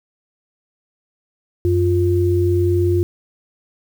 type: tone pair together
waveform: sine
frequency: 92.6 / 350.8 Hz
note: F#2 / F4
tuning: +2 / +8 cents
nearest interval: octave + major seventh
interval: 2306 cents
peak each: -16 dBFS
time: 1.65-3.03 s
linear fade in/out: 0 ms
effects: 7-bit